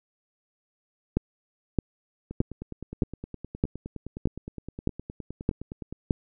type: two click trains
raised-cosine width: 3 ms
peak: -9 / -23 dBFS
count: 9 / 36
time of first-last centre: 1.17-6.108 / 2.31-5.926 s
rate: 1.62 / 9.68 Hz
effects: none